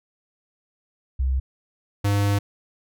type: tone pair in turn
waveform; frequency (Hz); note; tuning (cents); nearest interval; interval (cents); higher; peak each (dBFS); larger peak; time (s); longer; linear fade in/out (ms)
sine / square; 65.41 / 101.18; C2 / G#2; 0 / -45; minor sixth; 755; second; -19; neither; 1.19-1.4 / 2.04-2.39; second; 10
effects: none